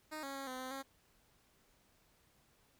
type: tone with pitch steps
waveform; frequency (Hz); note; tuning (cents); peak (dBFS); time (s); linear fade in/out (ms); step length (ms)
10% pulse; 309.2 / 274.6 / 272.8 / 256.4 / 258.3 / 270.8; D#4 / C#4 / C#4 / C4 / C4 / C#4; -11 / -16 / -28 / -35 / -22 / -40; -34; 0.11-0.83; 20; 120
effects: pink hiss -71 dBFS RMS until 2.79 s